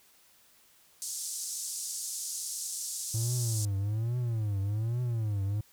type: band-pass noise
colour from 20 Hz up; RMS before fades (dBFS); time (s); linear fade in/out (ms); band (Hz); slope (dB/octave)
white; -37; 1.02-3.65; 0; 5500 to 9400; 24
type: tone with vibrato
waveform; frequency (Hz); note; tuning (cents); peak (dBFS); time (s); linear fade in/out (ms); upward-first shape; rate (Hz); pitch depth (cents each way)
triangle; 110; A2; 0; -26; 3.14-5.61; 5; triangle; 1.2; 230
effects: white hiss -62 dBFS RMS until 5.72 s